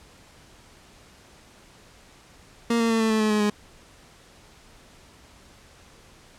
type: tone with pitch steps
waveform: 30% pulse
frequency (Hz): 233.1 / 229.4 / 225.7 / 222.1 / 218.5 / 215 / 211.5 / 208.1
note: A#3 / A#3 / A3 / A3 / A3 / A3 / G#3 / G#3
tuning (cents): 0 / -28 / +44 / +16 / -12 / -40 / +32 / +4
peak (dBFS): -17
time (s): 2.7-3.5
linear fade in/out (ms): 5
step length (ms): 100
effects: pink hiss -52 dBFS RMS until 6.38 s + low-pass 9000 Hz 12 dB/octave